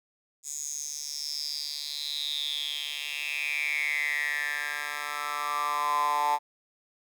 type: tone with high-pass filter sweep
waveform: 10% pulse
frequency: 146.83 Hz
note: D3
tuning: in tune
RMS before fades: -31 dBFS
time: 0.43-6.39 s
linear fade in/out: 50 ms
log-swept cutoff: 7200 to 890 Hz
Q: 9.1
effects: none